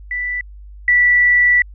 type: tone pair in turn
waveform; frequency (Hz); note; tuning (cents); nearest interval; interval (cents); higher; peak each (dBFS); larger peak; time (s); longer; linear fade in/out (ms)
sine; 1975.5 / 1960.7; B6 / B6; 0 / -13; unison; 13; first; -19 / -9; second; 0.11-0.41 / 0.88-1.62; second; 2
effects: added 50 Hz sine -34 dBFS peak until 1.74 s